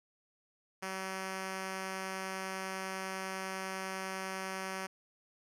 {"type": "tone", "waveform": "5% pulse", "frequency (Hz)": 190, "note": "F#3", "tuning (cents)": 46, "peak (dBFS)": -26, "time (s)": [0.82, 4.87], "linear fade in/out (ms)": 10, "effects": ["low-pass 12000 Hz 12 dB/octave"]}